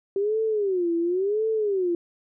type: tone with vibrato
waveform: sine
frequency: 385.8 Hz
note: G4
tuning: 28 cents flat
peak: -21 dBFS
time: 0.16-1.95 s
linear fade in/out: 2 ms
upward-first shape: sine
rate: 0.94 Hz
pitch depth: 240 cents each way
effects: none